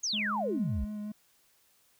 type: exponential sweep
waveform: sine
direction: down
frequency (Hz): 6820 to 52.9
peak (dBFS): -29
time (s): 0.03-0.85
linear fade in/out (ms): 10
type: tone with vibrato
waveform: triangle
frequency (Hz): 210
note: G#3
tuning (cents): +19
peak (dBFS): -33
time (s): 0.13-1.12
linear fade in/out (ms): 5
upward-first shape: sine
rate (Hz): 5.4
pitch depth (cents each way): 16
effects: white hiss -67 dBFS RMS until 1.99 s

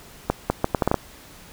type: accelerating click train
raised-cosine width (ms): 1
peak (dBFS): -4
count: 8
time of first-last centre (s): 0.3-0.943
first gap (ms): 200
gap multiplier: 0.72
effects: pink hiss -46 dBFS RMS until 1.52 s

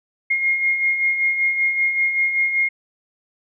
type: beating tone pair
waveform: sine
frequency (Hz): 2136 / 2141.2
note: C7 / C7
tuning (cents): +35 / +39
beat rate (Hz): 5.2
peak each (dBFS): -26 / -17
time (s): 0.3-2.69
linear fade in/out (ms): 10
effects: none

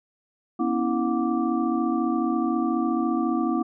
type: tone cluster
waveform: sine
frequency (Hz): 242.8 / 277.2 / 326.8 / 726 / 1170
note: B3 / C#4 / E4 / F#5 / D6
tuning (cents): -29 / 0 / -15 / -33 / -7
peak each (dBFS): -26 / -28 / -25 / -32 / -32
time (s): 0.59-3.63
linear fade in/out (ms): 10
effects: none

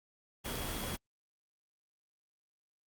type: tone in noise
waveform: sine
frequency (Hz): 3312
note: G#7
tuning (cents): -5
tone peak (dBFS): -47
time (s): 0.44-0.97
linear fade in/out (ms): 20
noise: pink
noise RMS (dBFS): -38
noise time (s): 0.44-0.97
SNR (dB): -12
effects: Opus 32 kbps

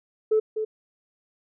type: tone with echo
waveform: sine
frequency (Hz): 434.2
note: A4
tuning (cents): -23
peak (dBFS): -16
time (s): 0.31-0.4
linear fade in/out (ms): 10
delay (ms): 250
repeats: 1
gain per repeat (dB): -8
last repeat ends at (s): 0.65
effects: tanh soft clip ceiling -13 dBFS

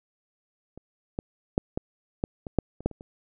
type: clicks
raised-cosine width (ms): 2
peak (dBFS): -29 / -16 / -8 / -14 / -12 / -22 / -7 / -28 / -10 / -28 / -29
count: 11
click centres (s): 0.776 / 1.189 / 1.579 / 1.775 / 2.239 / 2.468 / 2.587 / 2.806 / 2.86 / 2.913 / 3.009
effects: none

